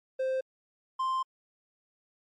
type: tone pair in turn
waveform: triangle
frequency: 523.3 / 1046.6 Hz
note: C5 / C6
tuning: 0 / 0 cents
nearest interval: octave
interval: 1200 cents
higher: second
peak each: -25 dBFS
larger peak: neither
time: 0.19-0.41 / 0.99-1.23 s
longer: second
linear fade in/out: 10 ms
effects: MP3 48 kbps